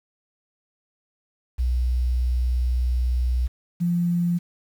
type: tone pair in turn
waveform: sine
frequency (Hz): 61.74 / 173.67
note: B1 / F3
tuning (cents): 0 / -9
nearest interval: octave + tritone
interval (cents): 1791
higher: second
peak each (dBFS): -19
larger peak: neither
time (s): 1.58-3.48 / 3.8-4.39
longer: first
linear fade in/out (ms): 20
effects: 8-bit